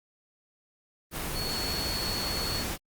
sine tone in noise, 4379 Hz, C#8, 22 cents flat, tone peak -32 dBFS, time 1.33-2.65 s, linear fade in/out 50 ms, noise pink, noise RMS -33 dBFS, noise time 1.11-2.78 s, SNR -2 dB, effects Opus 24 kbps

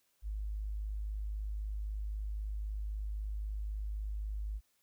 sine tone, 51.91 Hz, G#1, in tune, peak -35 dBFS, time 0.22-4.61 s, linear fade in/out 50 ms, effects white hiss -75 dBFS RMS until 4.82 s

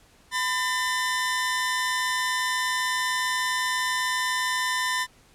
sawtooth tone pair together, 1007.4 / 1795 Hz, B5 / A6, +34 / +34 cents, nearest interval minor seventh, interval 1000 cents, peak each -23 / -23 dBFS, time 0.31-5.07 s, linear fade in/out 50 ms, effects pink hiss -57 dBFS RMS until 5.34 s + low-pass 11000 Hz 12 dB/octave

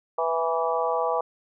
harmonic tone with a mistuned harmonic, 164.81 Hz, E3, in tune, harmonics 3 / 4 / 5 / 6 / 7, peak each -27 / -28 / -29 / -30 / -30 dBFS, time 0.18-1.21 s, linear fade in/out 5 ms, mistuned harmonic 6, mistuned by -19 cents, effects none

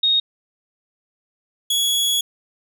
sine / sawtooth tone pair in turn, 3729 / 3359 Hz, A#7 / G#7, 0 / +19 cents, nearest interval major second, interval 181 cents, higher first, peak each -14 dBFS, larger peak neither, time 0.03-0.2 / 1.7-2.21 s, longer second, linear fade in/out 5 ms, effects none

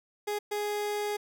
30% pulse tone bursts at uneven times, 415.3 Hz, G#4, in tune, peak -27 dBFS, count 2, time 0.27-0.39 / 0.51-1.17 s, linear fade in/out 10 ms, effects none

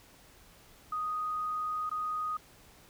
sine tone with dropouts, 1244.5 Hz, D#6, in tune, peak -31 dBFS, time 0.92-2.37 s, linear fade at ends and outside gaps 5 ms, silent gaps 1.895-1.913 s, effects pink hiss -58 dBFS RMS until 2.89 s

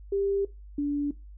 sine tone pair in turn, 396.5 / 288.4 Hz, G4 / D4, +20 / -31 cents, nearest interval tritone, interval 551 cents, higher first, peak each -24 dBFS, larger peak neither, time 0.12-0.45 / 0.78-1.11 s, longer neither, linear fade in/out 5 ms, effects noise-tail reverb RT60 0.2 s tail -17 dB re dry + added 50 Hz sine -43 dBFS peak until 1.37 s

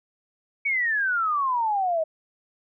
sine exponential sweep, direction down, 2276 to 622.3 Hz, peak -21 dBFS, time 0.65-2.04 s, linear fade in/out 10 ms, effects none

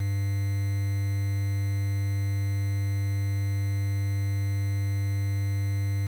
triangle tone with quantisation, 99.5 Hz, G2, 26 cents sharp, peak -22 dBFS, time 0-6.07 s, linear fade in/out 5 ms, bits 7, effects none

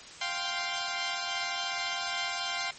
10% pulse chord, F suspended second, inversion none, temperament equal, 698.5 / 784 / 1046.5 Hz, F5 / G5 / C6, 0 / 0 / 0 cents, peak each -27 dBFS, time 0.21-2.71 s, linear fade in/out 5 ms, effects white hiss -47 dBFS RMS until 2.78 s + MP3 32 kbps

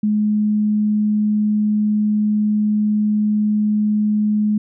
sine tone, 211 Hz, G#3, 28 cents sharp, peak -14 dBFS, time 0.03-4.58 s, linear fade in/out 5 ms, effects none

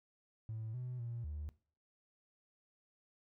triangle tone with pitch steps, 110.7 / 125.1 / 117.8 / 75.1 Hz, A2 / B2 / A#2 / D2, +11 / +23 / +19 / +39 cents, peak -37 dBFS, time 0.49-1.49 s, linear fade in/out 0 ms, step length 250 ms, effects noise-tail reverb RT60 0.4 s tail -20 dB re dry + tanh soft clip ceiling -36 dBFS

